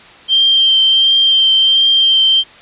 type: tone with vibrato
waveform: sine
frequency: 3151 Hz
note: G7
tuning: 8 cents sharp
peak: -7 dBFS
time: 0.28-2.44 s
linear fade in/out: 50 ms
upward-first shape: triangle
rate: 1.4 Hz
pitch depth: 17 cents each way
effects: white hiss -39 dBFS RMS until 2.61 s + resampled to 8000 Hz